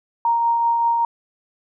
sine tone with tremolo, 932.3 Hz, A#5, in tune, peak -14 dBFS, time 0.25-1.05 s, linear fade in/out 2 ms, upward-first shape triangle, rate 5.2 Hz, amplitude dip 30%, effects none

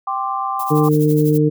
sine chord, G suspended fourth, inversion none, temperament equal, 784 / 1046.5 / 1174.7 Hz, G5 / C6 / D6, 0 / 0 / 0 cents, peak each -23 / -24 / -23 dBFS, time 0.07-0.89 s, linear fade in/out 5 ms
violet noise with tremolo, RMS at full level -30 dBFS, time 0.59-1.38 s, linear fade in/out 5 ms, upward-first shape sine, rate 12 Hz, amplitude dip 85%
harmonic tone, 151.3 Hz, D#3, 48 cents flat, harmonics 1 / 2 / 3, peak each -15 / -16 / -17 dBFS, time 0.7-1.5 s, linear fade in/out 20 ms
effects none

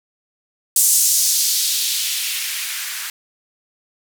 violet noise with band-pass filter sweep, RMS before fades -19 dBFS, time 0.76-3.1 s, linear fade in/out 2 ms, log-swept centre 7800 to 1500 Hz, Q 1.5, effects none

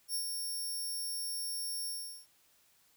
10% pulse tone with ADSR envelope, 5500 Hz, F8, 27 cents flat, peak -26 dBFS, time 0.08-2.27 s, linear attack 65 ms, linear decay 87 ms, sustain -4 dB, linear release 400 ms, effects white hiss -68 dBFS RMS until 2.96 s

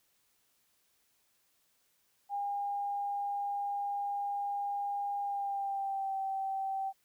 sine tone with pitch glide, 808 to 775.1 Hz, G#5 to G5, -48 to -20 cents, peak -32 dBFS, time 2.29-6.93 s, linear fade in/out 50 ms, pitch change -72 cents, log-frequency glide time 5.21-6.16 s, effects white hiss -73 dBFS RMS until 7.04 s

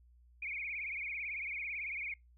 sine tone with vibrato, 2297 Hz, D7, 39 cents flat, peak -37 dBFS, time 0.42-2.14 s, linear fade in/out 5 ms, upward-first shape triangle, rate 18 Hz, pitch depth 160 cents each way, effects noise-tail reverb RT60 0.2 s tail -25 dB re dry + added 60 Hz sine -60 dBFS peak until 2.37 s

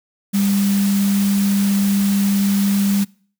sine tone in noise, 199.3 Hz, G3, 29 cents sharp, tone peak -14 dBFS, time 0.33-3.05 s, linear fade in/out 20 ms, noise white, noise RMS -28 dBFS, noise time 0.33-3.05 s, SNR +11 dB, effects noise-tail reverb RT60 0.5 s tail -25 dB re dry

